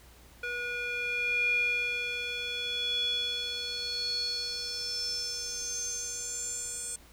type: tone with band-pass filter sweep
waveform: square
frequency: 484.1 Hz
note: B4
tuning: 35 cents flat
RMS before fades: -33 dBFS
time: 0.43-6.96 s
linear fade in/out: 5 ms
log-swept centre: 1900 to 8100 Hz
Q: 9.1
effects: added 60 Hz sine -57 dBFS peak until 7.12 s + pink hiss -57 dBFS RMS until 7.12 s